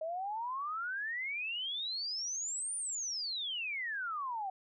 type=exponential two-way sweep; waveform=sine; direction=up then down; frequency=622.3 to 9397 to 746 Hz; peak=-35 dBFS; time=0.01-4.5 s; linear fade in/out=5 ms; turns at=2.76 s; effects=none